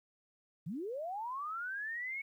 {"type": "linear sweep", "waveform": "sine", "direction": "up", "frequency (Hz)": [139.8, 2228], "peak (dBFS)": -37, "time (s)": [0.66, 2.22], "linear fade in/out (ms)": 10, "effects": ["12-bit"]}